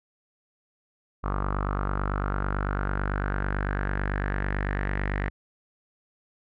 sawtooth tone with low-pass filter sweep, 49 Hz, G1, in tune, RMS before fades -28 dBFS, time 1.23-5.3 s, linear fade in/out 20 ms, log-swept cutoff 1200 to 1900 Hz, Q 5.5, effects none

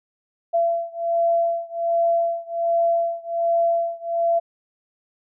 sine beating tone pair, 676 / 677.3 Hz, E5 / E5, +43 / +47 cents, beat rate 1.3 Hz, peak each -21 / -22 dBFS, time 0.53-4.4 s, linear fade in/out 20 ms, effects none

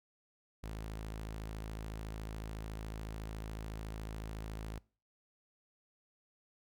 sawtooth tone, 53.9 Hz, A1, 35 cents flat, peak -37 dBFS, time 0.63-4.79 s, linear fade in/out 10 ms, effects noise-tail reverb RT60 0.4 s tail -24 dB re dry

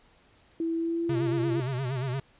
sine tone with pitch glide, 329.6 to 338.9 Hz, E4 to E4, 0 to +48 cents, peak -26 dBFS, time 0.6-1.6 s, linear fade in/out 2 ms, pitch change +48 cents, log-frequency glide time 0.76-1.11 s
square tone with vibrato, 130.1 Hz, C3, 9 cents flat, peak -29 dBFS, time 1.09-2.2 s, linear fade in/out 5 ms, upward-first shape sine, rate 8.6 Hz, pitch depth 110 cents each way
effects pink hiss -61 dBFS RMS until 2.39 s + resampled to 8000 Hz

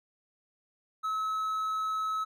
triangle tone, 1291 Hz, E6, 37 cents flat, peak -27 dBFS, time 1.03-2.25 s, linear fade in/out 20 ms, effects none

